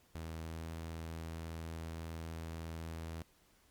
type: tone with pitch glide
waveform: sawtooth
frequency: 81 to 81.75 Hz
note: E2 to E2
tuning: -30 to -14 cents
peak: -38 dBFS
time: 0.15-3.22 s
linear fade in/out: 0 ms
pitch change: +16 cents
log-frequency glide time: 0.34-0.7 s
effects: pink hiss -69 dBFS RMS until 3.7 s + Opus 48 kbps